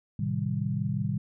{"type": "chord", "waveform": "sine", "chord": "A half-diminished seventh", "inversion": "none", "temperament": "equal with one note detuned", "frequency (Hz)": [110, 130.81, 156.28, 196], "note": ["A2", "C3", "Eb3", "G3"], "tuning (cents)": [0, 0, 8, 0], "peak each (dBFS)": -32, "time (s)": [0.19, 1.18], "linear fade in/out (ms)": 5, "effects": []}